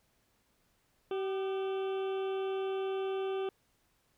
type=harmonic tone with a mistuned harmonic; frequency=384.3 Hz; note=G4; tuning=34 cents flat; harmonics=1 / 2 / 3 / 4 / 6 / 7 / 8 / 9; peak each=-32 / -43 / -47 / -53 / -58 / -53 / -54 / -56 dBFS; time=1.11-3.49 s; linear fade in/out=2 ms; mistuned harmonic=3; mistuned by=+68 cents; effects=pink hiss -73 dBFS RMS until 4.17 s